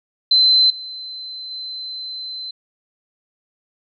sine tone with level steps, 4065 Hz, B7, 49 cents sharp, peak -10 / -29 / -27 dBFS, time 0.31-2.51 s, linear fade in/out 5 ms, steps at 0.7 / 1.51 s, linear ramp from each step 2 ms, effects none

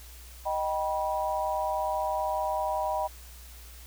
sine chord, Eb augmented, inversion none, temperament just, 622.3 / 777.8 / 972.3 Hz, Eb5 / G5 / B5, 0 / -14 / -27 cents, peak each -31 dBFS, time 0.45-3.08 s, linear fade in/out 20 ms, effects added 60 Hz sine -46 dBFS peak until 3.86 s + white hiss -51 dBFS RMS until 3.86 s

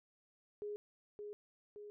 sine tone with echo, 415.3 Hz, G#4, in tune, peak -40 dBFS, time 0.62-0.76 s, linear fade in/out 0 ms, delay 570 ms, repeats 2, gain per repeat -4 dB, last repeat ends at 1.9 s, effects none

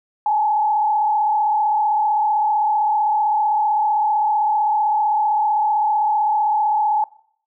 sine tone with frequency modulation, 848 Hz, G#5, 36 cents sharp, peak -15 dBFS, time 0.26-7.04 s, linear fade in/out 2 ms, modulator 35.6 Hz, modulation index 0.82, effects noise-tail reverb RT60 0.6 s tail -21 dB re dry

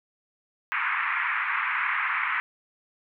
white band-pass noise, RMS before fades -27 dBFS, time 0.72-2.4 s, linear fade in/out 0 ms, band 1000 to 2300 Hz, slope 48 dB/octave, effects none

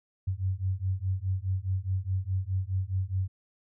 sine beating tone pair, 92.2 / 97 Hz, F#2 / G2, -6 / -18 cents, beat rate 4.8 Hz, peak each -30 dBFS, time 0.27-3.28 s, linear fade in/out 10 ms, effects none

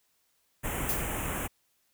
pink band-stop noise, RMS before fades -33 dBFS, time 0.63-1.48 s, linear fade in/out 20 ms, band 3000 to 6900 Hz, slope 48 dB/octave
violet noise with exponential decay, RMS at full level -27 dBFS, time 0.89-1.19 s, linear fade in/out 2 ms, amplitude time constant 64 ms
effects white hiss -72 dBFS RMS until 1.93 s

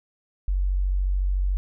sine tone, 46.92 Hz, F#1, 25 cents sharp, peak -20 dBFS, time 0.48-1.57 s, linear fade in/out 0 ms, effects none

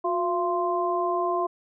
sine tone cluster, 359.5 / 684 / 1044 Hz, F#4 / F5 / C6, -50 / -36 / -4 cents, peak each -27 dBFS, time 0.04-1.47 s, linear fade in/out 10 ms, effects none

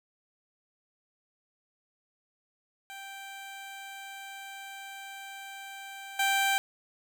15% pulse tone with level steps, 784 Hz, G5, in tune, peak -35 / -18 dBFS, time 2.9-6.58 s, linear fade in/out 0 ms, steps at 6.19 s, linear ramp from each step 5 ms, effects none

